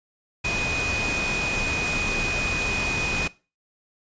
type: tone in noise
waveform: sine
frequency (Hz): 2488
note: D#7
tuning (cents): -1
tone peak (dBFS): -25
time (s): 0.44-3.28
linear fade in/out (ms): 10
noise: pink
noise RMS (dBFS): -28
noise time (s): 0.44-3.28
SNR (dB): 0
effects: noise-tail reverb RT60 0.3 s tail -19 dB re dry + resampled to 16000 Hz